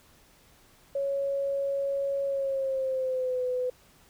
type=tone with pitch glide; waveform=sine; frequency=554.4 to 502.5 Hz; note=C#5 to B4; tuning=0 to +30 cents; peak=-26 dBFS; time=0.95-3.7 s; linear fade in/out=5 ms; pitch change=-170 cents; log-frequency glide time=2.25-3.43 s; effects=pink hiss -59 dBFS RMS until 4.09 s